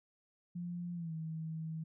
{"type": "tone with pitch glide", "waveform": "sine", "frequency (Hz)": [174.61, 160.12], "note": ["F3", "D#3"], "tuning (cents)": [0, 50], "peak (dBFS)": -38, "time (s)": [0.55, 1.84], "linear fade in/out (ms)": 10, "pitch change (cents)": -150, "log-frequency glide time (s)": [0.94, 1.13], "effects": []}